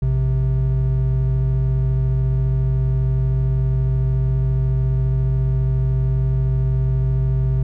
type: tone pair together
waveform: triangle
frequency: 58.1 / 130.81 Hz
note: A#1 / C3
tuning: -5 / 0 cents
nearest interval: octave + major second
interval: 1405 cents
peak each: -18 / -15 dBFS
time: 0.02-7.63 s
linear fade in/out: 5 ms
effects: none